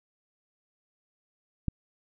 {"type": "click", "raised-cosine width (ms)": 5, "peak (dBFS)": -15, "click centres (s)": 1.683, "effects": []}